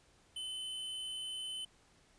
square tone, 3041 Hz, F#7, 47 cents sharp, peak -40 dBFS, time 0.36-1.65 s, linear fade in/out 5 ms, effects pink hiss -67 dBFS RMS until 2.18 s + resampled to 22050 Hz

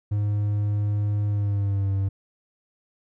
triangle tone with pitch glide, 103.5 to 97.69 Hz, G#2 to G2, -5 to -5 cents, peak -19 dBFS, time 0.11-2.09 s, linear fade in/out 10 ms, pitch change -100 cents, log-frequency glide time 1.27-1.91 s, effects none

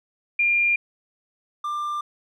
sine / triangle tone pair in turn, 2400 / 1189.6 Hz, D7 / D6, +37 / +22 cents, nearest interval octave, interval 1215 cents, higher first, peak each -17 / -23 dBFS, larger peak first, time 0.39-0.76 / 1.64-2.01 s, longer neither, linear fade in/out 5 ms, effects none

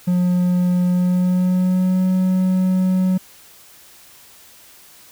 triangle tone with pitch glide, 179.2 to 185.63 Hz, F3 to F#3, +45 to +6 cents, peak -12 dBFS, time 0.07-3.18 s, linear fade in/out 10 ms, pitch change +61 cents, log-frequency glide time 0.87-2.05 s, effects white hiss -46 dBFS RMS until 5.11 s

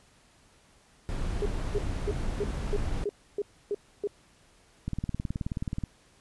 brown noise, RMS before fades -31 dBFS, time 1.09-3.04 s, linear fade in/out 0 ms
sine tone bursts, 409.6 Hz, G#4, 24 cents flat, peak -26 dBFS, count 9, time 1.42-4.073 s, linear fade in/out 2 ms, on 37 ms, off 290 ms
click train, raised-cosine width 5 ms, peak -19 dBFS, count 19, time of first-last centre 4.88-5.837 s, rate 18.8 Hz
effects pink hiss -61 dBFS RMS until 6.2 s + resampled to 24000 Hz

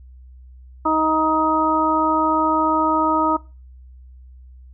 harmonic tone, 314.3 Hz, D#4, 18 cents sharp, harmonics 1 / 2 / 3 / 4, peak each -21 / -25 / -19 / -20 dBFS, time 0.85-3.37 s, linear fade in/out 10 ms, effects noise-tail reverb RT60 0.3 s tail -21 dB re dry + added 63 Hz sine -40 dBFS peak until 4.73 s

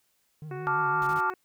triangle tone with vibrato, 146.83 Hz, D3, in tune, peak -35 dBFS, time 0.42-1.19 s, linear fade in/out 2 ms, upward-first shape triangle, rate 5.9 Hz, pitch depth 120 cents each way
harmonic tone, 370 Hz, F#4, in tune, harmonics 1 / 2 / 3 / 4 / 5 / 6 / 7, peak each -36 / -43 / -46 / -47 / -51 / -56 / -56 dBFS, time 0.51-1.34 s, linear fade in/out 2 ms
sine chord, D minor, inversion second, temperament equal, 880 / 1174.7 / 1396.9 Hz, A5 / D6 / F6, 0 / 0 / 0 cents, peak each -28 dBFS, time 0.67-1.3 s, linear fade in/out 0 ms
pink noise bursts, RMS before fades -46 dBFS, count 3, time 1.02-1.205 s, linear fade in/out 0 ms, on 47 ms, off 22 ms
effects white hiss -71 dBFS RMS until 1.44 s

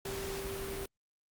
sine tone in noise, 390.6 Hz, G4, 6 cents flat, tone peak -39 dBFS, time 0.05-0.86 s, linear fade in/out 5 ms, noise pink, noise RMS -41 dBFS, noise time 0.05-0.86 s, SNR -1 dB, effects Opus 48 kbps

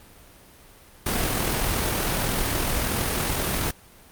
pink noise with amplitude modulation, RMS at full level -23 dBFS, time 1.06-3.71 s, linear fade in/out 5 ms, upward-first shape sine, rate 41.6 Hz, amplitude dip 30%, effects pink hiss -50 dBFS RMS until 4.11 s + Opus 32 kbps

